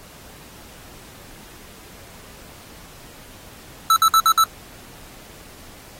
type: tone bursts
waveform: square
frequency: 1318.5 Hz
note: E6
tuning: in tune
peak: -12 dBFS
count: 5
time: 3.9-4.439 s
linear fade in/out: 2 ms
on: 63 ms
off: 56 ms
effects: pink hiss -44 dBFS RMS until 5.99 s + AAC 48 kbps